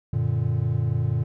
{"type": "chord", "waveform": "triangle", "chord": "Gb augmented", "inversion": "none", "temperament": "equal", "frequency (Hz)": [92.5, 116.54, 146.83], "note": ["Gb2", "Bb2", "D3"], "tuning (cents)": [0, 0, 0], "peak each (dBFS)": [-26, -21, -25], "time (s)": [0.13, 1.24], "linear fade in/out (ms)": 5, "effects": []}